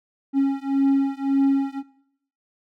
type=beating tone pair; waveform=triangle; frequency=273.3 / 275.1 Hz; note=C#4 / C#4; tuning=-24 / -13 cents; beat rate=1.8 Hz; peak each=-19 dBFS; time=0.33-1.83 s; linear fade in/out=50 ms; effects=noise-tail reverb RT60 0.7 s tail -19 dB re dry

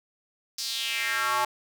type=tone with high-pass filter sweep; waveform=square; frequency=123.47 Hz; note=B2; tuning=in tune; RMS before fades=-28 dBFS; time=0.58-1.45 s; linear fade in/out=5 ms; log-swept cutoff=5200 to 880 Hz; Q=3.3; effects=none

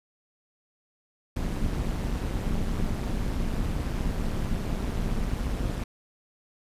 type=noise with amplitude modulation; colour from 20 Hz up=brown; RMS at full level=-25 dBFS; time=1.36-5.84 s; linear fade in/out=5 ms; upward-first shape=sine; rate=196 Hz; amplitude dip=70%; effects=resampled to 32000 Hz

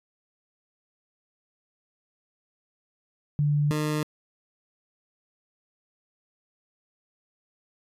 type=tone pair in turn; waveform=sine / 20% pulse; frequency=146.83 / 151.92 Hz; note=D3 / D#3; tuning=0 / -41 cents; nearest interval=minor second; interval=59 cents; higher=second; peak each=-20 dBFS; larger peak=neither; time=3.39-3.71 / 3.71-4.03 s; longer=neither; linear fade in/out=0 ms; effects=resampled to 32000 Hz

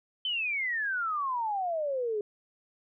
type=exponential sweep; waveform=sine; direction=down; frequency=3100 to 405.8 Hz; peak=-28 dBFS; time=0.25-2.21 s; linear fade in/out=2 ms; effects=none

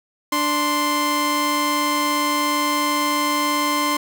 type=tone pair together; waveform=sawtooth; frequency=293.7 / 1046.5 Hz; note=D4 / C6; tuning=0 / 0 cents; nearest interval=octave + minor seventh; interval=2200 cents; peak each=-19 / -16 dBFS; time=0.32-3.97 s; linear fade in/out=5 ms; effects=none

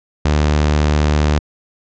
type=tone; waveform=sawtooth; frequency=75 Hz; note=D2; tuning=37 cents sharp; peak=-8 dBFS; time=0.25-1.39 s; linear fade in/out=5 ms; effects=resampled to 16000 Hz

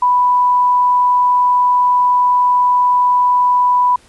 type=tone; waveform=sine; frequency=989 Hz; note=B5; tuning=2 cents sharp; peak=-9 dBFS; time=0.02-3.96 s; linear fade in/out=5 ms; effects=pink hiss -48 dBFS RMS until 4.08 s + resampled to 24000 Hz

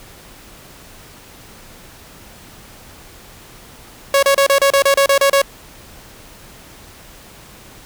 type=tone bursts; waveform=sawtooth; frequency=554 Hz; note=C#5; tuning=1 cent flat; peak=-6 dBFS; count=11; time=4.14-5.417 s; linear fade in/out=2 ms; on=87 ms; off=32 ms; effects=pink hiss -41 dBFS RMS until 7.85 s

